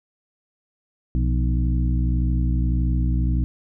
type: harmonic tone with a mistuned harmonic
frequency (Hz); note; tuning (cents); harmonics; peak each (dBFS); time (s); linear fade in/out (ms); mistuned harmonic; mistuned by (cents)
61.74; B1; 0; 1 / 2 / 3 / 4 / 5; -19 / -25 / -29 / -31 / -33; 1.15-3.44; 0; 3; -91
effects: none